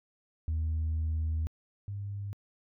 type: tone pair in turn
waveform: sine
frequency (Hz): 79.4 / 100.56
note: D#2 / G2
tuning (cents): +36 / +45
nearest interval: major third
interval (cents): 409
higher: second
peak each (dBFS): -26 / -34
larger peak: first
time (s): 0.48-1.47 / 1.88-2.33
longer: first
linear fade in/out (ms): 0
effects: tanh soft clip ceiling -26 dBFS